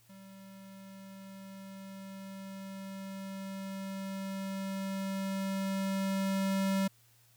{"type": "tone with level ramp", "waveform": "square", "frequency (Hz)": 193.7, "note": "G3", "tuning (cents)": -20, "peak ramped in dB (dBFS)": [-51, -28], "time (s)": [0.09, 6.88], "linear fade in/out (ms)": 10, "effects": ["added 117 Hz sine -66 dBFS peak until 7.36 s", "white hiss -66 dBFS RMS until 7.36 s"]}